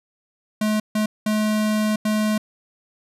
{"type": "tone bursts at uneven times", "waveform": "square", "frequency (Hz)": 213.9, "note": "A3", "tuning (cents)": -49, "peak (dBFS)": -19, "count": 4, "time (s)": [[0.61, 0.8], [0.95, 1.06], [1.26, 1.96], [2.05, 2.38]], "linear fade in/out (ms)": 5, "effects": ["resampled to 32000 Hz"]}